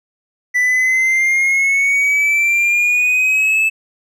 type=exponential sweep; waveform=triangle; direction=up; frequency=1975.5 to 2626 Hz; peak=-10 dBFS; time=0.54-3.7 s; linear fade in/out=20 ms; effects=none